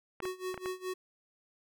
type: clicks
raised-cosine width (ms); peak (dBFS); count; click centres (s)
0.5; -25; 5; 0.203 / 0.254 / 0.543 / 0.577 / 0.659
type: tone with tremolo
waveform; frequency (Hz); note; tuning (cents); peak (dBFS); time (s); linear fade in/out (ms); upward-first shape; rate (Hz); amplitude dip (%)
square; 370; F#4; 0; -34; 0.22-0.94; 10; sine; 4.8; 90
effects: none